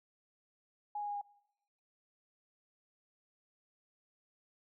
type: tone with pitch steps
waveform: sine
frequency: 830.6 / 825.3 / 820.1 / 814.9 Hz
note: G#5 / G#5 / G#5 / G#5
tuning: 0 / -11 / -22 / -33 cents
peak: -36 dBFS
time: 0.95-1.214 s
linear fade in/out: 5 ms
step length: 66 ms
effects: noise-tail reverb RT60 1.0 s tail -24 dB re dry